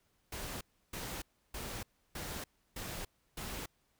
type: noise bursts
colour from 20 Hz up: pink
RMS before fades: -42 dBFS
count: 6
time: 0.32-3.66 s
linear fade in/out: 5 ms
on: 290 ms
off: 320 ms
effects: pink hiss -75 dBFS RMS until 3.99 s